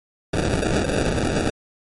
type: noise with sample-and-hold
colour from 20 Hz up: violet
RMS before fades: -21 dBFS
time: 0.33-1.5 s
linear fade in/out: 5 ms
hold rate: 1050 Hz
effects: MP3 48 kbps